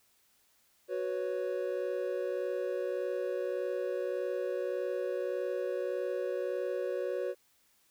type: chord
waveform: triangle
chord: F# suspended fourth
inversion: none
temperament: just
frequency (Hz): 370 / 493.3 / 555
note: F#4 / B4 / C#5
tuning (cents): 0 / -2 / +2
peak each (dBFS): -34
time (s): 0.88-7.35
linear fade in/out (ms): 50
effects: white hiss -69 dBFS RMS until 7.9 s